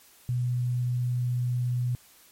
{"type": "tone", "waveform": "sine", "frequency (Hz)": 123.47, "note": "B2", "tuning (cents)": 0, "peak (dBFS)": -24, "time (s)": [0.29, 1.95], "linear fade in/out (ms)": 0, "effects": ["white hiss -56 dBFS RMS until 2.31 s", "MP3 64 kbps"]}